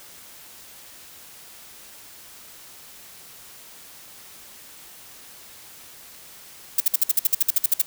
violet noise bursts, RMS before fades -17 dBFS, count 14, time 6.78-7.817 s, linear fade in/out 5 ms, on 23 ms, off 55 ms, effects white hiss -45 dBFS RMS until 7.86 s

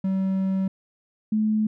triangle / sine tone pair in turn, 191.1 / 215.4 Hz, G3 / A3, -44 / -37 cents, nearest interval major second, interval 207 cents, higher second, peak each -19 dBFS, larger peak neither, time 0.04-0.68 / 1.32-1.67 s, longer first, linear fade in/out 5 ms, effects none

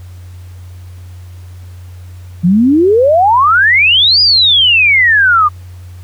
sine exponential two-way sweep, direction up then down, 164.81 to 4978 to 1177 Hz, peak -5 dBFS, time 2.43-5.49 s, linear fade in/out 20 ms, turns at 4.21 s, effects added 90 Hz sine -28 dBFS peak until 6.03 s + pink hiss -46 dBFS RMS until 6.03 s

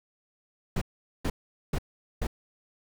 brown noise bursts, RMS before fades -27 dBFS, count 4, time 0.76-2.27 s, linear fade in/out 5 ms, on 55 ms, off 430 ms, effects none

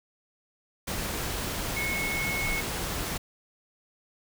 sine tone in noise, 2189 Hz, C#7, 22 cents flat, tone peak -29 dBFS, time 1.76-2.61 s, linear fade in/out 10 ms, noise pink, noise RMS -32 dBFS, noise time 0.87-3.18 s, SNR 0 dB, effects none

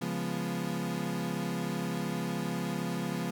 35% pulse chord, C# dominant seventh, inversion none, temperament equal, 138.59 / 174.61 / 207.7 / 246.9 Hz, C#3 / E#3 / G#3 / B3, 0 / 0 / 0 / 0 cents, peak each -38 / -33 / -36 / -36 dBFS, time 0.01-3.31 s, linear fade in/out 10 ms, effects none

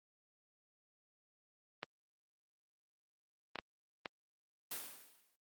clicks, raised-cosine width 0.3 ms, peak -23 dBFS, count 4, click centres 1.831 / 3.557 / 3.588 / 4.058 s
white noise with exponential decay, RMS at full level -40 dBFS, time 4.71-5.36 s, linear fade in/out 5 ms, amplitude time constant 140 ms
effects high-pass 200 Hz 12 dB/octave + Opus 32 kbps

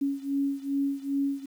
sine beating tone pair, 277.2 / 279.7 Hz, C#4 / C#4, 0 / +16 cents, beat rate 2.5 Hz, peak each -28 / -30 dBFS, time 0.01-1.46 s, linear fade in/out 10 ms, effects 9-bit

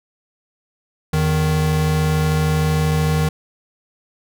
square tone pair together, 82.41 / 155.57 Hz, E2 / D#3, 0 / 0 cents, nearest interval major seventh, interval 1100 cents, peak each -22 / -17 dBFS, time 1.13-3.29 s, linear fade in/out 5 ms, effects none

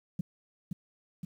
sine tone with echo, 174.61 Hz, F3, in tune, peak -26 dBFS, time 0.19-0.21 s, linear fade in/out 5 ms, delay 520 ms, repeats 2, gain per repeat -4 dB, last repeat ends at 1.25 s, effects tanh soft clip ceiling -23 dBFS + 10-bit

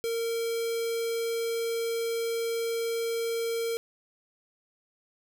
square tone with notch filter, 460.3 Hz, A#4, 22 cents flat, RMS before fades -30 dBFS, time 0.04-3.77 s, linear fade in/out 0 ms, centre 1100 Hz, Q 0.81, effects none

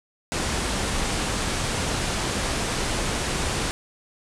pink low-pass noise, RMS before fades -26 dBFS, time 0.32-3.71 s, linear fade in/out 0 ms, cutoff 10000 Hz, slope 48 dB/octave, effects none

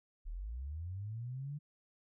sine linear sweep, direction up, 34.63 to 149.7 Hz, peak -39 dBFS, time 0.25-1.59 s, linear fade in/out 20 ms, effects none

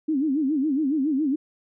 sine tone with vibrato, 288 Hz, D4, 34 cents flat, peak -20 dBFS, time 0.08-1.36 s, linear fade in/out 10 ms, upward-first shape sine, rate 7.2 Hz, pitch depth 180 cents each way, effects none

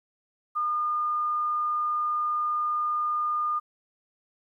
sine tone, 1215 Hz, D#6, 42 cents flat, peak -24 dBFS, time 0.55-3.6 s, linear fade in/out 20 ms, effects 11-bit

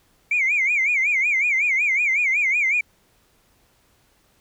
sine tone with vibrato, 2254 Hz, C#7, 28 cents sharp, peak -16 dBFS, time 0.31-2.81 s, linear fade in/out 5 ms, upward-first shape sine, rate 5.4 Hz, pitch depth 160 cents each way, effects tanh soft clip ceiling -13 dBFS + pink hiss -61 dBFS RMS until 4.4 s

